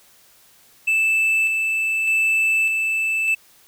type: tone with tremolo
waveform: triangle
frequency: 2637 Hz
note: E7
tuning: in tune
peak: -14 dBFS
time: 0.87-3.35 s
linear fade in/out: 10 ms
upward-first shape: square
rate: 0.83 Hz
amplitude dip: 30%
effects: white hiss -53 dBFS RMS until 3.67 s